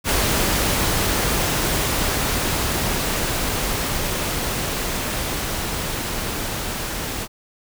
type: noise with level ramp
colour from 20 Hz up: pink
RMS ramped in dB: -19 to -27 dBFS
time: 0.04-7.28 s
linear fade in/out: 50 ms
effects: none